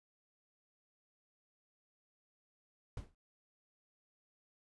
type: noise with exponential decay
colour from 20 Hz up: brown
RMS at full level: -39 dBFS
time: 2.97-3.15 s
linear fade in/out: 2 ms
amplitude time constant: 38 ms
effects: resampled to 24000 Hz